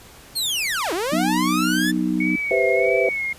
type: linear two-way sweep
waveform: sawtooth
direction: down then up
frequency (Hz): 4389 to 311.1 to 1775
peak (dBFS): -18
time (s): 0.35-1.92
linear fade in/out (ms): 20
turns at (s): 0.93
type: harmonic tone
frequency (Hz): 61.74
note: B1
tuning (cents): 0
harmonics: 3 / 4 / 5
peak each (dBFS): -24 / -24 / -22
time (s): 1.12-2.36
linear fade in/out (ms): 5
type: tone with vibrato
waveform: sine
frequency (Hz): 2217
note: C#7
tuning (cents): 0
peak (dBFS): -22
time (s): 2.2-3.33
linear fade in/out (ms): 5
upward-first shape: sine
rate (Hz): 1.6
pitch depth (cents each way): 64
type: chord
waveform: sine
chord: C major seventh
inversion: second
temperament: equal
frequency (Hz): 392 / 493.9 / 523.3 / 659.3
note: G4 / B4 / C5 / E5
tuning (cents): 0 / 0 / 0 / 0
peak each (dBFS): -22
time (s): 2.51-3.09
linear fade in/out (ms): 2
effects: pink hiss -45 dBFS RMS until 3.38 s + resampled to 32000 Hz